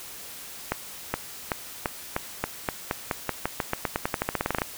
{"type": "accelerating click train", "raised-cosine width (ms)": 0.5, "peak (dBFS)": -9, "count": 26, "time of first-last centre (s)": [0.72, 4.618], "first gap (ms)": 420, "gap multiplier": 0.9, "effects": ["white hiss -41 dBFS RMS until 4.77 s"]}